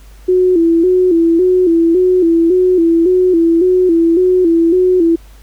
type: tone with vibrato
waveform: sine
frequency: 349.2 Hz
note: F4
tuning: in tune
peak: -7 dBFS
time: 0.28-5.16 s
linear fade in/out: 10 ms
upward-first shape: square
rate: 1.8 Hz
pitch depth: 84 cents each way
effects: added 50 Hz sine -36 dBFS peak until 5.42 s + pink hiss -47 dBFS RMS until 5.42 s